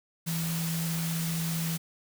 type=tone in noise; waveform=sine; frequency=164.81 Hz; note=E3; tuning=in tune; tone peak=-29 dBFS; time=0.26-1.78 s; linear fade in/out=20 ms; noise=white; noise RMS=-36 dBFS; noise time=0.26-1.78 s; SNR=+4 dB; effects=none